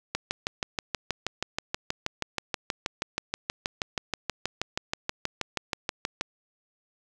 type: click train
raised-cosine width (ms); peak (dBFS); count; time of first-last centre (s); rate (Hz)
0.2; -10; 39; 0.15-6.211; 6.27
effects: none